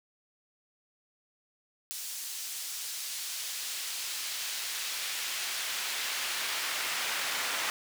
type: noise with high-pass filter sweep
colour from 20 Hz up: brown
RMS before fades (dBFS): -35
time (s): 1.91-7.7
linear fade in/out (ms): 0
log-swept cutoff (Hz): 6500 to 1600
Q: 0.72
effects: none